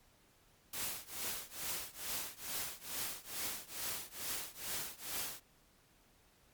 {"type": "noise with tremolo", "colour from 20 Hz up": "white", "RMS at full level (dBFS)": -38, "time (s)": [0.73, 5.4], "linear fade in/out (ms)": 5, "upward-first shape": "triangle", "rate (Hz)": 2.3, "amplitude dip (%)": 95, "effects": ["pink hiss -68 dBFS RMS until 6.53 s", "MP3 96 kbps"]}